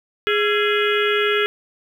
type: harmonic tone with a mistuned harmonic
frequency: 416.2 Hz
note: G#4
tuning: 4 cents sharp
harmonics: 1 / 3 / 4 / 5 / 6 / 7 / 8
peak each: -19 / -24 / -25 / -26 / -27 / -27 / -28 dBFS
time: 0.27-1.46 s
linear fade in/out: 0 ms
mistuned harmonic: 3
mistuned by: +140 cents
effects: 8-bit